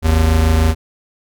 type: tone pair together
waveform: square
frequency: 53.39 / 80 Hz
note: G#1 / D#2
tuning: +49 / +49 cents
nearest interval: perfect fifth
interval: 700 cents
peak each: -17 / -12 dBFS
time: 0.02-0.75 s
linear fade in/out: 50 ms
effects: none